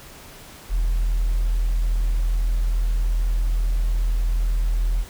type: tone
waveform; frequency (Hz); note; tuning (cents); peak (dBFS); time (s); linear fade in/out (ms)
sine; 41.2; E1; 0; -16; 0.69-5.05; 50
effects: tanh soft clip ceiling -15 dBFS + pink hiss -43 dBFS RMS until 5.09 s